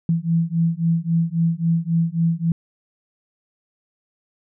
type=beating tone pair; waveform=sine; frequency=164.5 / 168.2 Hz; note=E3 / E3; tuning=-3 / +35 cents; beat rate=3.7 Hz; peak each=-20 / -20 dBFS; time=0.09-2.52 s; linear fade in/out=2 ms; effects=none